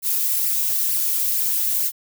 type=noise with flanger; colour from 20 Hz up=violet; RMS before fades=-21 dBFS; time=0.02-1.92 s; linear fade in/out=50 ms; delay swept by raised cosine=0.39 to 5.49 ms; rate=2.2 Hz; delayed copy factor=+0.9; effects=none